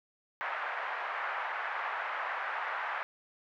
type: band-pass noise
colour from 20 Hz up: white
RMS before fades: -36 dBFS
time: 0.41-3.03 s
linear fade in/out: 0 ms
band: 680 to 1800 Hz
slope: 24 dB/octave
effects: none